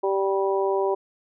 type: harmonic tone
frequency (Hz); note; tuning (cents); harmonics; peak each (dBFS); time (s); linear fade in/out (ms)
194.9; G3; -10; 2 / 3 / 4 / 5; -22 / -28 / -30 / -29; 0.03-0.95; 10
effects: none